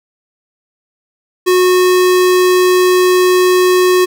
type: tone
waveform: square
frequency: 365.1 Hz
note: F#4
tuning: 23 cents flat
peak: -8 dBFS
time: 1.46-4.06 s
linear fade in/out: 20 ms
effects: none